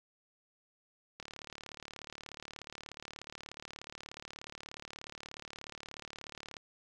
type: click train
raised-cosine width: 0.2 ms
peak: -27 dBFS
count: 198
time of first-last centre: 1.2-6.568 s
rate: 36.7 Hz
effects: none